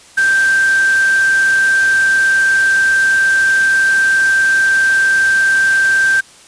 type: tone in noise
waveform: sine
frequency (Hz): 1568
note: G6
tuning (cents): 0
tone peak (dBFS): -9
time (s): 0.17-6.21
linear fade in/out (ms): 10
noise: white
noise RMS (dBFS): -25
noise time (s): 0.17-6.21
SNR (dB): +13
effects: white hiss -42 dBFS RMS until 6.47 s + resampled to 22050 Hz